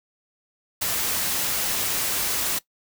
white noise, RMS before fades -25 dBFS, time 0.81-2.59 s, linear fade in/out 10 ms, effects noise-tail reverb RT60 0.1 s tail -19 dB re dry

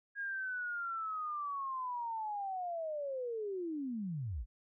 sine linear sweep, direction down, 1641 to 41.2 Hz, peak -36 dBFS, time 0.15-4.46 s, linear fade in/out 50 ms, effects none

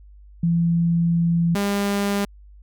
sine / sawtooth tone pair in turn, 169 / 201.3 Hz, E3 / G3, +43 / +46 cents, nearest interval minor third, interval 303 cents, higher second, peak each -16 dBFS, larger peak neither, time 0.43-1.55 / 1.55-2.25 s, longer first, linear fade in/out 5 ms, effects added 50 Hz sine -43 dBFS peak until 2.62 s

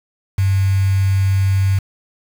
sine tone with quantisation, 96.9 Hz, G2, 20 cents flat, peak -12 dBFS, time 0.38-1.79 s, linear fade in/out 5 ms, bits 5, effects none

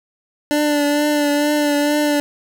25% pulse tone with vibrato, 293.8 Hz, D4, 1 cent sharp, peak -11 dBFS, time 0.51-2.2 s, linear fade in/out 0 ms, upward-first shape triangle, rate 2.2 Hz, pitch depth 31 cents each way, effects none

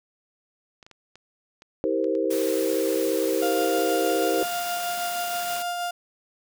clicks, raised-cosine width 0.2 ms, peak -30 dBFS, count 8, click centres 0.828 / 0.865 / 0.913 / 1.156 / 1.621 / 2.043 / 2.152 / 2.418 s
sine chord, C dominant seventh, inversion first, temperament equal with one note detuned, 322.3 / 392 / 466.2 / 523.3 Hz, E4 / G4 / Bb4 / C5, -39 / 0 / 0 / 0 cents, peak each -27 dBFS, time 1.84-4.43 s, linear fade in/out 0 ms
white high-pass noise, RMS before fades -35 dBFS, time 2.3-5.63 s, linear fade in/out 10 ms, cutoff 130 Hz, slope 24 dB/octave
35% pulse tone with tremolo, 702 Hz, F5, 9 cents sharp, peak -24 dBFS, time 3.42-5.91 s, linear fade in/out 5 ms, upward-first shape sine, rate 6.3 Hz, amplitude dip 25%
effects none

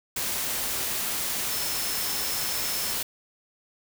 sine tone in noise, 5290 Hz, E8, 5 cents sharp, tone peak -35 dBFS, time 1.51-2.94 s, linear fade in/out 5 ms, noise white, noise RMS -29 dBFS, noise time 0.16-3.03 s, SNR -9 dB, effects none

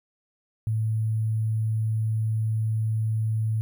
sine tone with sample-and-hold, 110 Hz, A2, in tune, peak -22 dBFS, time 0.67-3.61 s, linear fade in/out 0 ms, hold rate 11025 Hz, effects none

